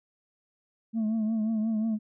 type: tone with vibrato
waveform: sine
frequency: 219.9 Hz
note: A3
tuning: 1 cent flat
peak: -22 dBFS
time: 0.93-1.99 s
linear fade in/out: 50 ms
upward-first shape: triangle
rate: 5.6 Hz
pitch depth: 66 cents each way
effects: tanh soft clip ceiling -24 dBFS